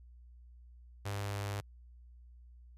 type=tone with notch filter; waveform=sawtooth; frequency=101 Hz; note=G#2; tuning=48 cents flat; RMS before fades=-38 dBFS; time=1.05-1.61 s; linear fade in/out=10 ms; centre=230 Hz; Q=0.77; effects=added 60 Hz sine -53 dBFS peak until 2.77 s + resampled to 32000 Hz